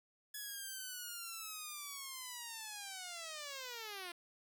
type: linear sweep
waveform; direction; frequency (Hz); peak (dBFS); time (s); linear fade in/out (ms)
5% pulse; down; 1700 to 340; -33; 0.34-4.12; 5
effects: none